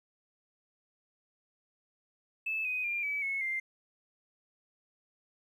triangle tone with pitch steps, 2618 / 2504 / 2395 / 2291 / 2191 / 2096 Hz, E7 / D#7 / D7 / D7 / C#7 / C7, -13 / +10 / +33 / -44 / -21 / +2 cents, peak -27 dBFS, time 2.46-3.6 s, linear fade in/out 10 ms, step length 190 ms, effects tanh soft clip ceiling -29 dBFS

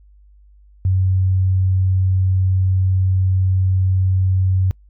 sine tone, 93.8 Hz, F#2, 24 cents sharp, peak -13 dBFS, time 0.85-4.71 s, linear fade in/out 0 ms, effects noise-tail reverb RT60 0.1 s tail -25 dB re dry + added 50 Hz sine -45 dBFS peak until 4.89 s

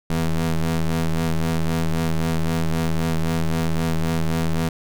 35% pulse ring-modulated tone, 82.41 Hz, E2, in tune, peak -14 dBFS, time 0.1-4.69 s, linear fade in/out 5 ms, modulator 80.5 Hz, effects none

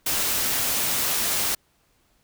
white noise, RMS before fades -24 dBFS, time 0.06-1.55 s, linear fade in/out 5 ms, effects pink hiss -65 dBFS RMS until 2.23 s

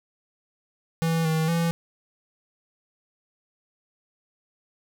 square tone with pitch steps, 164.2 / 159.4 / 167.7 Hz, E3 / D#3 / E3, -6 / +42 / +30 cents, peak -22 dBFS, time 1.02-1.71 s, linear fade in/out 0 ms, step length 230 ms, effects none

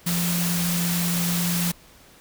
sine tone in noise, 173.5 Hz, F3, 11 cents flat, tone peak -23 dBFS, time 0.06-1.72 s, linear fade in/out 10 ms, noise white, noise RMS -27 dBFS, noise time 0.06-1.72 s, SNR +1 dB, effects pink hiss -51 dBFS RMS until 2.2 s

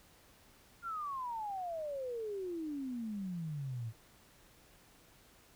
sine exponential sweep, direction down, 1418 to 108.2 Hz, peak -37 dBFS, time 0.82-3.93 s, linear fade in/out 50 ms, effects pink hiss -63 dBFS RMS until 5.55 s

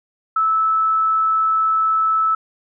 sine tone, 1308 Hz, E6, 14 cents flat, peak -14 dBFS, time 0.36-2.35 s, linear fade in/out 5 ms, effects none

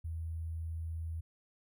sine tone with sample-and-hold, 81.6 Hz, E2, 17 cents flat, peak -36 dBFS, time 0.04-1.21 s, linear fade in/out 10 ms, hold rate 11025 Hz, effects none

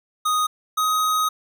square tone pair in turn, 1244.5 / 1257.5 Hz, D#6 / D#6, 0 / +18 cents, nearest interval unison, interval 18 cents, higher second, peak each -19 dBFS, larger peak neither, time 0.25-0.47 / 0.77-1.29 s, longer second, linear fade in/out 10 ms, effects none

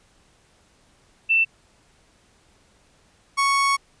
sine / 30% pulse tone pair in turn, 2673 / 1108.4 Hz, E7 / C#6, +23 / -1 cents, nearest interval octave + minor third, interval 1524 cents, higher first, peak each -15 dBFS, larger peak neither, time 1.29-1.45 / 3.37-3.77 s, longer second, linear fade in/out 20 ms, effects pink hiss -59 dBFS RMS until 4 s + resampled to 22050 Hz

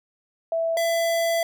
sine / square tone pair in turn, 659.3 / 668.9 Hz, E5 / E5, 0 / +25 cents, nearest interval unison, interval 25 cents, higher second, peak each -21 dBFS, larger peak neither, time 0.52-0.77 / 0.77-1.43 s, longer second, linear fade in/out 2 ms, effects none

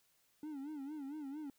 triangle tone with vibrato, 289.1 Hz, D4, 27 cents flat, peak -40 dBFS, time 0.43-1.5 s, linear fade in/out 2 ms, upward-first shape sine, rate 4.4 Hz, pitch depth 130 cents each way, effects white hiss -74 dBFS RMS until 1.58 s

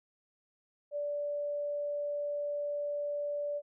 sine tone, 582 Hz, D5, 16 cents flat, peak -32 dBFS, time 0.91-3.62 s, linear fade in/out 50 ms, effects none

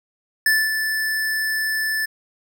square tone with ADSR envelope, 1752 Hz, A6, 8 cents flat, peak -14 dBFS, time 0.46-2.06 s, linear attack 3 ms, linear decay 230 ms, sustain -7 dB, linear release 11 ms, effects none

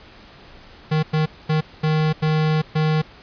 square tone bursts at uneven times, 155.56 Hz, D#3, in tune, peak -17 dBFS, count 6, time 0.91-1.03 / 1.13-1.26 / 1.49-1.61 / 1.83-2.13 / 2.22-2.62 / 2.75-3.02 s, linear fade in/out 10 ms, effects pink hiss -45 dBFS RMS until 3.22 s + resampled to 11025 Hz

